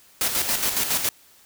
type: noise with tremolo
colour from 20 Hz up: white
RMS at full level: -22 dBFS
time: 0.21-1.09 s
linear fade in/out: 2 ms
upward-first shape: square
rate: 7.2 Hz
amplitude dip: 50%
effects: white hiss -54 dBFS RMS until 1.45 s